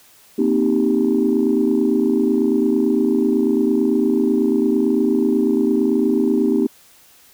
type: chord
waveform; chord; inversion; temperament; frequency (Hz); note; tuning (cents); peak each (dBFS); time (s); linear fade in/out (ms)
sine; C minor seventh; third; equal; 233.1 / 261.6 / 311.1 / 392; Bb3 / C4 / Eb4 / G4; 0 / 0 / 0 / 0; -19; 0.38-6.67; 10
effects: tanh soft clip ceiling -6 dBFS + white hiss -50 dBFS RMS until 7.33 s